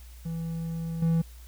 triangle tone with level steps, 164.81 Hz, E3, in tune, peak -28 / -19 dBFS, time 0.25-1.22 s, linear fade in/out 10 ms, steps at 1.02 s, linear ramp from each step 5 ms, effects added 60 Hz sine -44 dBFS peak until 1.47 s + white hiss -56 dBFS RMS until 1.47 s

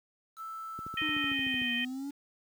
sine tone, 1320 Hz, E6, 2 cents sharp, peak -38 dBFS, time 0.36-1.35 s, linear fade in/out 50 ms
click train, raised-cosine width 3 ms, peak -31 dBFS, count 12, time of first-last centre 0.79-1.617 s, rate 13.3 Hz
harmonic tone, 622.3 Hz, D#5, in tune, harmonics 3 / 4 / 5, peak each -34 / -34 / -34 dBFS, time 0.97-1.85 s, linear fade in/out 5 ms
triangle exponential two-way sweep, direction down then up, 311.1 to 238.2 to 286.2 Hz, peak -33 dBFS, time 1.01-2.11 s, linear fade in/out 10 ms, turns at 1.75 s
effects high-pass 60 Hz 12 dB/octave + 9-bit

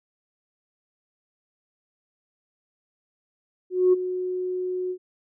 sine tone with ADSR envelope, 366 Hz, F#4, 19 cents flat, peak -12 dBFS, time 3.7-4.98 s, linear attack 230 ms, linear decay 20 ms, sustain -13 dB, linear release 74 ms, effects tanh soft clip ceiling -10 dBFS

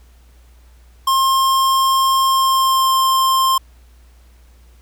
square tone with pitch glide, 1065 to 1055.2 Hz, C6 to C6, +30 to +14 cents, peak -13 dBFS, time 1.07-3.58 s, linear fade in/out 5 ms, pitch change -16 cents, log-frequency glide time 2.26-2.93 s, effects added 60 Hz sine -44 dBFS peak until 4.81 s + pink hiss -56 dBFS RMS until 4.81 s

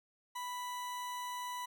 40% pulse tone, 987.8 Hz, B5, in tune, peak -38 dBFS, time 0.35-1.66 s, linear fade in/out 10 ms, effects none

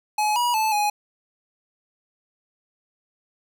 square tone with pitch steps, 847 / 966 / 872 / 833 Hz, G#5 / B5 / A5 / G#5, +34 / -39 / -16 / +5 cents, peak -20 dBFS, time 0.18-0.9 s, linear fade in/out 5 ms, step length 180 ms, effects none

